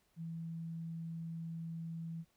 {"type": "tone", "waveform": "sine", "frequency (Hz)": 164.81, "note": "E3", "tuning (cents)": 0, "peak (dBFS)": -40, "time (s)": [0.16, 2.25], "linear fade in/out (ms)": 50, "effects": ["pink hiss -75 dBFS RMS until 2.36 s"]}